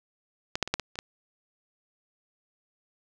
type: clicks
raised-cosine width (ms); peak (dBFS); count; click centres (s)
0.2; -11 / -6 / -18 / -7 / -15 / -25 / -14; 7; 0.555 / 0.627 / 0.676 / 0.74 / 0.797 / 0.956 / 0.989
effects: none